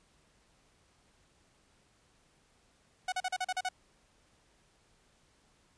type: tone bursts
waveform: sawtooth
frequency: 740 Hz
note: F#5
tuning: in tune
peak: -27 dBFS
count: 8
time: 3.08-3.689 s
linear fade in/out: 5 ms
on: 42 ms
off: 39 ms
effects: pink hiss -68 dBFS RMS until 5.77 s + resampled to 22050 Hz